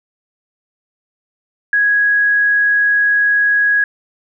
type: tone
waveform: sine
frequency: 1661.2 Hz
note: G#6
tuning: in tune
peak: -10 dBFS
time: 1.73-3.84 s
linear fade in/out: 2 ms
effects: none